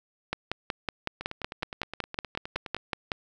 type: two click trains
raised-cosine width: 0.3 ms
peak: -20 / -12 dBFS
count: 16 / 16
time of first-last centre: 1.21-2.766 / 0.33-3.118 s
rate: 9.64 / 5.38 Hz
effects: none